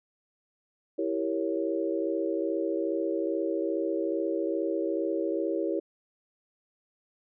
sine chord, E diminished seventh, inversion none, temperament equal, 329.6 / 392 / 466.2 / 554.4 Hz, E4 / G4 / Bb4 / Db5, 0 / 0 / 0 / 0 cents, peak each -30 / -32 / -34 / -33 dBFS, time 0.98-5.8 s, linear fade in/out 10 ms, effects none

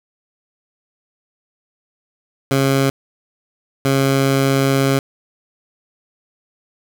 15% pulse tone bursts at uneven times, 136.2 Hz, C#3, 30 cents flat, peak -7 dBFS, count 2, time 2.51-2.9 / 3.85-4.99 s, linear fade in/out 2 ms, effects none

